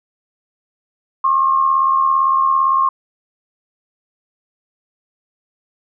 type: tone pair together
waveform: sine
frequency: 1075.3 / 1153 Hz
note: C6 / D6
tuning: +47 / -32 cents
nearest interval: minor second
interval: 121 cents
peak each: -12 / -21 dBFS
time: 1.24-2.89 s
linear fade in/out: 5 ms
effects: none